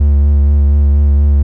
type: tone with vibrato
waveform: triangle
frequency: 71.7 Hz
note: D2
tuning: 41 cents flat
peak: -4 dBFS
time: 0-1.43 s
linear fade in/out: 10 ms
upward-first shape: triangle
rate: 4.2 Hz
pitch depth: 30 cents each way
effects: none